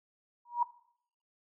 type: tone with exponential growth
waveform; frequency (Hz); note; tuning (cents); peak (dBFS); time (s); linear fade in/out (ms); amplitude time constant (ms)
sine; 957; A#5; +45; -21; 0.45-0.63; 5; 37
effects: noise-tail reverb RT60 0.6 s tail -17 dB re dry

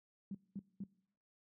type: tone bursts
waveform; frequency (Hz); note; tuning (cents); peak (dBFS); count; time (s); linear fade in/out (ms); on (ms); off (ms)
sine; 196; G3; 0; -40; 3; 0.31-0.838; 2; 36; 210
effects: noise-tail reverb RT60 0.7 s tail -22 dB re dry + high-pass 80 Hz 12 dB/octave

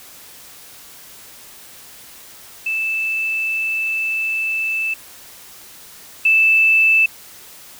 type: tone pair in turn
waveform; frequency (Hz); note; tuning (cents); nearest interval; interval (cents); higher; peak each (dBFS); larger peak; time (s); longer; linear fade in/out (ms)
sine; 2637 / 2637; E7 / E7; 0 / 0; unison; 0; neither; -18 / -10; second; 2.66-4.94 / 6.25-7.06; first; 5
effects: white hiss -41 dBFS RMS until 7.79 s

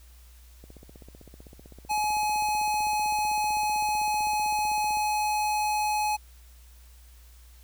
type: click train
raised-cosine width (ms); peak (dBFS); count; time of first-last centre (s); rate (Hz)
2; -34; 69; 0.64-4.971; 15.7
type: tone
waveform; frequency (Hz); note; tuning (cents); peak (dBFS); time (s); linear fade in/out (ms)
square; 845; G#5; +30; -25; 1.89-6.17; 20
effects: added 60 Hz sine -49 dBFS peak until 7.63 s + white hiss -59 dBFS RMS until 7.63 s

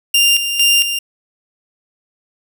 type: tone with tremolo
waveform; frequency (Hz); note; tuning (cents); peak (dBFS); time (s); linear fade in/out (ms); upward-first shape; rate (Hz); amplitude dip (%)
sawtooth; 2794; F7; 0; -6; 0.14-0.99; 5; square; 2.2; 60
effects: none

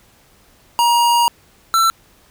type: tone pair in turn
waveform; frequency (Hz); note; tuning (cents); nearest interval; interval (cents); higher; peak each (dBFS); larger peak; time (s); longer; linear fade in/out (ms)
square; 947 / 1339.3; A#5 / E6; +27 / +27; tritone; 600; second; -12; neither; 0.79-1.28 / 1.74-1.9; first; 0
effects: pink hiss -52 dBFS RMS until 2.3 s

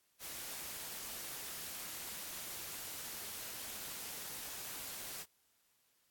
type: noise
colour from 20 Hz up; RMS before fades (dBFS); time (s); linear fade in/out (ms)
white; -45; 0.19-5.26; 50
effects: white hiss -75 dBFS RMS until 6.1 s + AAC 64 kbps

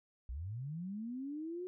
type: linear sweep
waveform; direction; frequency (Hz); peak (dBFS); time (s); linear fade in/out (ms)
sine; up; 55 to 370; -39; 0.29-1.67; 0
effects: none

